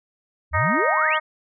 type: exponential sweep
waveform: sine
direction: up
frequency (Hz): 66 to 3520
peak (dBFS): -22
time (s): 0.51-1.18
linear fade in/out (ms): 50
type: harmonic tone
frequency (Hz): 311.1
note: D#4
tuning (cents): 0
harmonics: 2 / 3 / 4 / 5 / 6 / 7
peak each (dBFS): -27 / -26 / -23 / -30 / -24 / -30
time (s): 0.53-1.2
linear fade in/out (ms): 20
effects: none